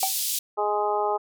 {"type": "band-pass noise", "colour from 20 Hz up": "white", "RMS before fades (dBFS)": -27, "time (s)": [0, 0.39], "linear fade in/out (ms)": 5, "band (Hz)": [3300, 16000], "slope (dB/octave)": 24}
{"type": "tone with exponential decay", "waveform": "triangle", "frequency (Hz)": 769, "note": "G5", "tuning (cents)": -33, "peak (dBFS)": -16, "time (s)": [0.03, 0.14], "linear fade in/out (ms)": 1, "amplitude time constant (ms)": 23}
{"type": "harmonic tone", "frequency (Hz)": 208.2, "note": "G#3", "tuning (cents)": 5, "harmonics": [2, 3, 4, 5, 6], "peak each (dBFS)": [-27, -30, -25, -32, -32], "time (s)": [0.57, 1.18], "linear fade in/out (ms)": 20}
{"effects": []}